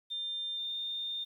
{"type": "tone with pitch glide", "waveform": "sine", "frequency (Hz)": [3600, 3625], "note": ["A7", "A#7"], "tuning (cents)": [39, -49], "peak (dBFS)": -34, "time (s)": [0.1, 1.25], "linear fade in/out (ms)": 20, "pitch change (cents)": 12, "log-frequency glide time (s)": [0.54, 0.75], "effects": ["11-bit"]}